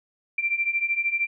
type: beating tone pair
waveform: sine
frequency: 2349 / 2362 Hz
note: D7 / D7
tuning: 0 / +9 cents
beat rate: 13 Hz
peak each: -27 / -24 dBFS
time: 0.38-1.27 s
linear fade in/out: 5 ms
effects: none